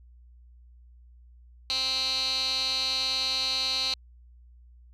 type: tone with band-pass filter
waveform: 15% pulse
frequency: 261.6 Hz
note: C4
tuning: in tune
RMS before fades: -28 dBFS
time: 1.7-3.94 s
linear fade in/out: 0 ms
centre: 4000 Hz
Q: 7.9
effects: added 60 Hz sine -50 dBFS peak until 4.93 s